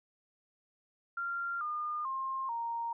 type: tone with pitch steps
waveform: sine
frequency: 1386 / 1213.6 / 1062.6 / 930.4 Hz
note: F6 / D#6 / C6 / A#5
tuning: -14 / -44 / +26 / -4 cents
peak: -33 dBFS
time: 1.17-2.93 s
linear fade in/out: 5 ms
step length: 440 ms
effects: none